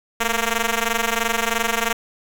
5% pulse ring-modulated tone, 230.5 Hz, A#3, 19 cents flat, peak -5 dBFS, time 0.2-1.93 s, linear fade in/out 5 ms, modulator 242 Hz, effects none

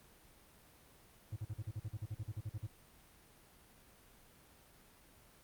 triangle tone bursts, 106.5 Hz, G#2, 44 cents sharp, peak -36 dBFS, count 16, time 1.32-2.67 s, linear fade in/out 10 ms, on 45 ms, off 42 ms, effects pink hiss -63 dBFS RMS until 5.43 s + Opus 32 kbps

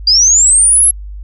sine linear sweep, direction up, 4699 to 11175 Hz, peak -5 dBFS, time 0.07-0.91 s, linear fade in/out 5 ms, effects added 50 Hz sine -24 dBFS peak until 1.23 s

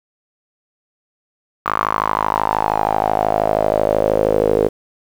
sawtooth tone with band-pass filter sweep, 52.9 Hz, G#1, 33 cents sharp, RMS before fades -17 dBFS, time 1.65-4.69 s, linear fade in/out 20 ms, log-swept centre 1200 to 450 Hz, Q 5.5, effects 7-bit

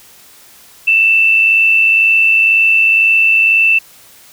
sine tone with amplitude modulation, 2663 Hz, E7, 17 cents sharp, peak -5 dBFS, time 0.87-3.79 s, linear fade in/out 10 ms, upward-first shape sine, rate 102 Hz, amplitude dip 40%, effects white hiss -42 dBFS RMS until 4.32 s

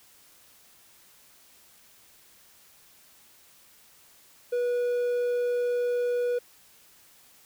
triangle tone, 486.8 Hz, B4, 25 cents flat, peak -22 dBFS, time 4.52-6.39 s, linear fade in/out 10 ms, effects white hiss -57 dBFS RMS until 7.45 s

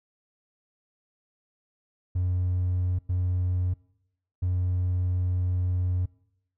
triangle tone bursts at uneven times, 90.6 Hz, F#2, 36 cents flat, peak -20 dBFS, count 3, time 2.15-2.99 / 3.09-3.74 / 4.42-6.06 s, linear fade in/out 10 ms, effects noise-tail reverb RT60 0.8 s tail -24 dB re dry + tanh soft clip ceiling -18 dBFS

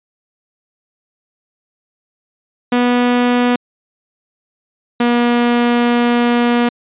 sawtooth tone pair in turn, 244.6 / 239.7 Hz, B3 / A#3, -16 / +48 cents, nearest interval unison, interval 36 cents, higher first, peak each -7 / -7 dBFS, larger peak neither, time 2.72-3.56 / 5-6.69 s, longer second, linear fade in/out 5 ms, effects resampled to 8000 Hz

